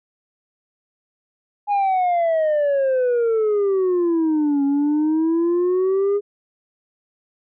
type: exponential two-way sweep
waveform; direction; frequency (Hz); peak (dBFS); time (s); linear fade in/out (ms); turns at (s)
sine; down then up; 830.6 to 277.2 to 412; -13; 1.67-6.21; 50; 4.64
effects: tanh soft clip ceiling -15 dBFS